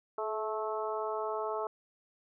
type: harmonic tone with a mistuned harmonic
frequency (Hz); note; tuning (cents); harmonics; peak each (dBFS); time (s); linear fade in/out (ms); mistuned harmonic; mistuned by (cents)
217.9; A3; -17; 2 / 3 / 4 / 5 / 6; -36 / -38 / -39 / -40 / -41; 0.18-1.67; 2; 2; -24
effects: none